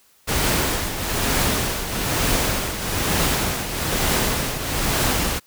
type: noise with tremolo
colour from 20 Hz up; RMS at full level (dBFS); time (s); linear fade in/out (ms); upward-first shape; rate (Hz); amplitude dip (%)
pink; -19; 0.27-5.4; 20; triangle; 1.1; 65
effects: white hiss -57 dBFS RMS until 5.46 s